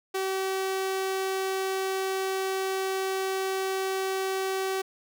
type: tone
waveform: sawtooth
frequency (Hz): 382.3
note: G4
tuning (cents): -43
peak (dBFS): -23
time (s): 0.14-4.82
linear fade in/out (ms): 10
effects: none